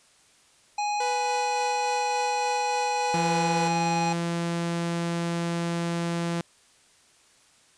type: harmonic tone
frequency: 830.6 Hz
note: G#5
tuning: in tune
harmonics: 1 / 3 / 5 / 7 / 9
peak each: -25 / -35 / -39 / -42 / -44 dBFS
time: 0.78-4.13 s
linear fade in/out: 5 ms
type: tone with tremolo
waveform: sawtooth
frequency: 493.9 Hz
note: B4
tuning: in tune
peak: -25 dBFS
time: 1-3.68 s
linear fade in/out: 5 ms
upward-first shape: sine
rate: 3.5 Hz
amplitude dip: 25%
type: tone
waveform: sawtooth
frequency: 170 Hz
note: F3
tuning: 46 cents flat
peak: -22 dBFS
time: 3.14-6.41 s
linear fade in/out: 2 ms
effects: white hiss -59 dBFS RMS until 7.77 s + resampled to 22050 Hz